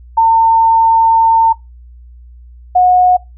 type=tone pair in turn; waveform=sine; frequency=905 / 727.4 Hz; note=A5 / F#5; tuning=+48 / -30 cents; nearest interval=major third; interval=378 cents; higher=first; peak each=-5 dBFS; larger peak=neither; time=0.17-1.53 / 2.75-3.17 s; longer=first; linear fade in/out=10 ms; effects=noise-tail reverb RT60 0.2 s tail -21 dB re dry + added 60 Hz sine -34 dBFS peak until 3.37 s